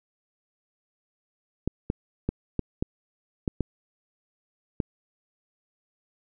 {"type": "clicks", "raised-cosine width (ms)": 3, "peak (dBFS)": -12, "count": 8, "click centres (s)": [1.676, 1.901, 2.29, 2.593, 2.825, 3.478, 3.607, 4.802], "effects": []}